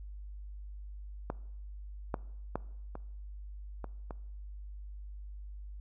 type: clicks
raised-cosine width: 1 ms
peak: -20 / -18 / -18 / -27 / -26 / -27 dBFS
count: 6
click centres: 1.301 / 2.142 / 2.556 / 2.954 / 3.843 / 4.108 s
effects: noise-tail reverb RT60 0.8 s tail -21 dB re dry + added 50 Hz sine -42 dBFS peak until 5.8 s